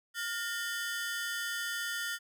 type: ring-modulated tone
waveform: sawtooth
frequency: 1623 Hz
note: G#6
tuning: 40 cents flat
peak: -27 dBFS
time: 0.14-2.19 s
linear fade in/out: 50 ms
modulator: 207 Hz
effects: none